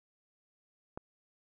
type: click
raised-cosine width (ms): 1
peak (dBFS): -26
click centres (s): 0.975
effects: none